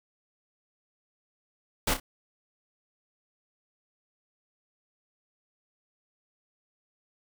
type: noise with echo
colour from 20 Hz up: pink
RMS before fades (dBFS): -26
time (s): 1.87-1.94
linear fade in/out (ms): 5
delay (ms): 30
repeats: 2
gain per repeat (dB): -9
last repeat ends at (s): 2
effects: none